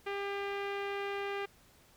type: tone with low-pass filter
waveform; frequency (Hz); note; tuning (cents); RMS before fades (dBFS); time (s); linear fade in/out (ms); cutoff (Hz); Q
sawtooth; 399.7; G4; +34; -37; 0.06-1.46; 10; 2500; 1.9
effects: pink hiss -63 dBFS RMS until 1.96 s